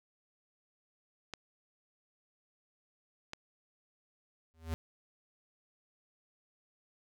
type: clicks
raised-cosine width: 0.2 ms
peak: -23 dBFS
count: 2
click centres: 1.337 / 3.334 s
type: tone with exponential growth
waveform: square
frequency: 81.1 Hz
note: E2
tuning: 28 cents flat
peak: -31 dBFS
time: 4.54-4.74 s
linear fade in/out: 0 ms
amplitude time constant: 43 ms
effects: none